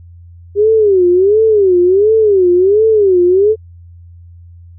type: tone with vibrato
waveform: sine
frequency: 395.8 Hz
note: G4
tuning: 17 cents sharp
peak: -6 dBFS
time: 0.55-3.56 s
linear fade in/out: 50 ms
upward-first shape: sine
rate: 1.4 Hz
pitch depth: 200 cents each way
effects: added 86 Hz sine -34 dBFS peak until 4.78 s